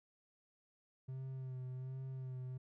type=tone with vibrato; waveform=triangle; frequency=130 Hz; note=C3; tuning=11 cents flat; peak=-40 dBFS; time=1.08-2.58 s; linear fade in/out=10 ms; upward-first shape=sine; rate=1.3 Hz; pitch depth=32 cents each way; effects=none